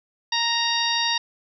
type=harmonic tone; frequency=932.3 Hz; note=A#5; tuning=in tune; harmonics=1 / 2 / 3 / 4 / 5 / 6; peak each=-27 / -28 / -29 / -25 / -28 / -30 dBFS; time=0.32-1.18 s; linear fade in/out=5 ms; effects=none